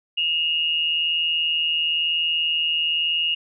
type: tone pair together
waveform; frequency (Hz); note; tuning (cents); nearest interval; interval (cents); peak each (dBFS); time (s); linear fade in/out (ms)
sine; 2700 / 2861; E7 / F7; +41 / +41; minor second; 100; -27 / -20; 0.17-3.35; 10
effects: none